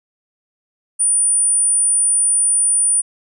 sine tone, 9400 Hz, D9, 1 cent sharp, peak -12 dBFS, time 0.99-3.02 s, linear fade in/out 20 ms, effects none

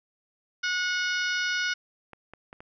harmonic tone, 729 Hz, F#5, 26 cents flat, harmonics 2 / 3 / 4 / 5 / 6 / 7 / 8, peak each -27 / -34 / -35 / -38 / -40 / -36 / -41 dBFS, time 0.63-1.74 s, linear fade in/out 10 ms
clicks, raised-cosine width 0.5 ms, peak -29 dBFS, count 4, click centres 2.133 / 2.336 / 2.529 / 2.605 s
effects none

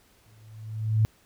sine tone with exponential growth, 109.3 Hz, A2, 11 cents flat, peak -16 dBFS, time 0.26-1.05 s, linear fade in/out 0 ms, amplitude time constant 170 ms, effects pink hiss -61 dBFS RMS until 1.25 s

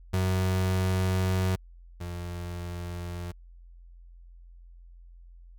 35% pulse tone pair in turn, 93.1 / 87.47 Hz, F#2 / F2, +11 / +3 cents, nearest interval minor second, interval 108 cents, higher first, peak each -22 / -32 dBFS, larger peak first, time 0.13-1.56 / 2-3.32 s, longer first, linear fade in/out 10 ms, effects added 43 Hz sine -47 dBFS peak until 5.58 s

